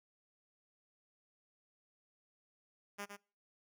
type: tone with echo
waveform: 5% pulse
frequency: 202.9 Hz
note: G#3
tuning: 40 cents flat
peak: -30 dBFS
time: 2.98-3.06 s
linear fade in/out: 20 ms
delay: 110 ms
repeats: 1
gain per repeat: -6 dB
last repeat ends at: 3.17 s
effects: noise-tail reverb RT60 0.4 s tail -25 dB re dry